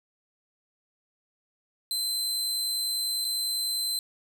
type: tone with dropouts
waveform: sawtooth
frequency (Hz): 4075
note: C8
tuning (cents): -47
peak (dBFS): -24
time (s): 1.91-3.99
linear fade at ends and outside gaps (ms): 1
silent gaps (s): 3.246-3.25
effects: 9-bit